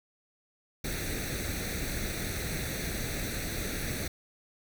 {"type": "noise with comb filter", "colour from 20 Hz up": "pink", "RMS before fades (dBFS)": -34, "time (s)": [0.84, 4.08], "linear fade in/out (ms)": 5, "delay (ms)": 0.49, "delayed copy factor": 0.75, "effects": []}